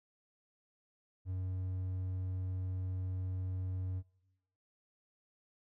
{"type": "tone", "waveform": "triangle", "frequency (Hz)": 92.8, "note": "F#2", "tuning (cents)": 6, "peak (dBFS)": -33, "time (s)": [1.25, 4.03], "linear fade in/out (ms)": 50, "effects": ["noise-tail reverb RT60 1.0 s tail -24 dB re dry"]}